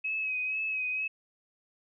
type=tone with vibrato; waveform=sine; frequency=2551 Hz; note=D#7; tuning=43 cents sharp; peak=-29 dBFS; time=0.04-1.08 s; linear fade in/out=10 ms; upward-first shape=sine; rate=2.1 Hz; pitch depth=36 cents each way; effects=none